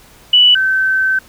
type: tone pair in turn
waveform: sine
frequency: 2960 / 1540.2 Hz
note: F#7 / G6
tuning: 0 / -31 cents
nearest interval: major seventh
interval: 1131 cents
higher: first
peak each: -5 / -11 dBFS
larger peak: first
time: 0.33-0.55 / 0.55-1.19 s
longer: second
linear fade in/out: 5 ms
effects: pink hiss -44 dBFS RMS until 1.28 s